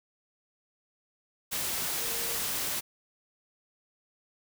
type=tone in noise; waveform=sine; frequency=466.2 Hz; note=A#4; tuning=in tune; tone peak=-43 dBFS; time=2-2.37 s; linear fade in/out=20 ms; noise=white; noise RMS=-32 dBFS; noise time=1.51-2.81 s; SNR=-14 dB; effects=none